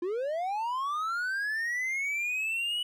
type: linear sweep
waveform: triangle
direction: up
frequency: 335.4 to 2960 Hz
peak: -27 dBFS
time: 0.02-2.83 s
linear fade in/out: 5 ms
effects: none